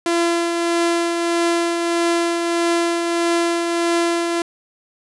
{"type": "tone with tremolo", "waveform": "sawtooth", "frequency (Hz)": 340.1, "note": "F4", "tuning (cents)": -46, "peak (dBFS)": -11, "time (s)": [0.06, 4.42], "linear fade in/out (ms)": 2, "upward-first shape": "triangle", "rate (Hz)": 1.6, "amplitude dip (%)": 40, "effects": ["resampled to 24000 Hz", "8-bit"]}